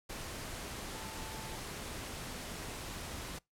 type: tone in noise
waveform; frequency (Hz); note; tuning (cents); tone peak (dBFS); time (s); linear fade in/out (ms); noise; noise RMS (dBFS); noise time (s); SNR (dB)
sine; 880; A5; 0; -51; 0.93-1.56; 10; pink; -43; 0.09-3.39; -11
effects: noise-tail reverb RT60 0.2 s tail -25 dB re dry + low-pass 12000 Hz 12 dB/octave